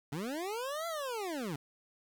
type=linear two-way sweep; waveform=25% pulse; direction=up then down; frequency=130.81 to 684 to 130.81 Hz; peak=-32 dBFS; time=0.12-1.56 s; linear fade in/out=5 ms; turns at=0.87 s; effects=10-bit